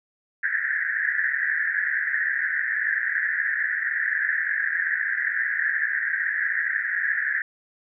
pink band-pass noise, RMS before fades -25 dBFS, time 0.43-7.42 s, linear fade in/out 5 ms, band 1600 to 1900 Hz, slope 96 dB/octave, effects none

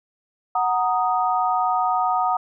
sine chord, D# minor, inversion first, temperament equal, 740 / 932.3 / 1244.5 Hz, F#5 / A#5 / D#6, 0 / 0 / 0 cents, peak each -21 / -24 / -23 dBFS, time 0.55-2.37 s, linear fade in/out 5 ms, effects none

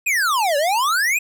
square exponential two-way sweep, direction down then up, 2582 to 553 to 2582 Hz, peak -17 dBFS, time 0.06-1.19 s, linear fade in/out 10 ms, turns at 0.57 s, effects none

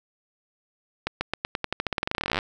accelerating click train, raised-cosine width 0.3 ms, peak -9 dBFS, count 28, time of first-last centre 1.07-2.389 s, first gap 140 ms, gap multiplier 0.9, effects none

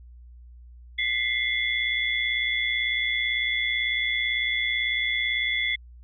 sine tone cluster, 1993 / 2111 / 3426 Hz, B6 / C7 / A7, +15 / +15 / -47 cents, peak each -29 / -26 / -28 dBFS, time 0.98-5.76 s, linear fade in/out 10 ms, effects added 60 Hz sine -44 dBFS peak until 6.03 s

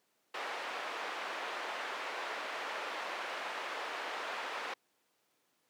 pink band-pass noise, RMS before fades -40 dBFS, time 0.34-4.74 s, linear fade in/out 5 ms, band 620 to 2500 Hz, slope 12 dB/octave, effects pink hiss -75 dBFS RMS until 5.69 s + high-pass 300 Hz 12 dB/octave

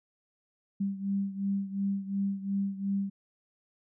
sine beating tone pair, 196.6 / 199.4 Hz, G3 / G3, +5 / +30 cents, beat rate 2.8 Hz, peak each -30 / -34 dBFS, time 0.8-3.1 s, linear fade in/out 10 ms, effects none

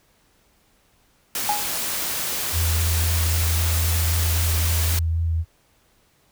white noise, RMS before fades -26 dBFS, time 1.35-4.99 s, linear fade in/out 2 ms
sine tone with exponential decay, 830.6 Hz, G#5, in tune, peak -16 dBFS, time 1.49-1.75 s, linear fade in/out 2 ms, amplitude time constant 56 ms
sine tone with vibrato, 82.41 Hz, E2, in tune, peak -19 dBFS, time 2.52-5.45 s, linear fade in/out 50 ms, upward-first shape sine, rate 3.8 Hz, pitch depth 18 cents each way
effects pink hiss -61 dBFS RMS until 6.31 s

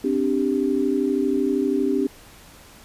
sine chord, C suspended second, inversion none, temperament just, 261.6 / 294.3 / 392.4 Hz, C4 / D4 / G4, 0 / +4 / +2 cents, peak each -23 dBFS, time 0.04-2.07 s, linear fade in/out 5 ms, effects pink hiss -47 dBFS RMS until 2.84 s + resampled to 32000 Hz

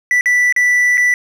triangle tone with dropouts, 1971 Hz, B6, 4 cents flat, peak -8 dBFS, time 0.11-1.14 s, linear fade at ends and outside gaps 1 ms, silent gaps 0.21-0.258 / 0.525-0.563 / 0.973-0.978 s, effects none

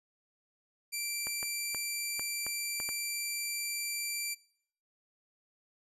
10% pulse tone, 2349 Hz, D7, in tune, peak -25 dBFS, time 0.92-4.35 s, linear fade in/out 20 ms
clicks, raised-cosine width 0.5 ms, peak -26 dBFS, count 7, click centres 1.27 / 1.429 / 1.747 / 2.195 / 2.466 / 2.801 / 2.89 s
effects noise-tail reverb RT60 0.6 s tail -20 dB re dry + resampled to 32000 Hz

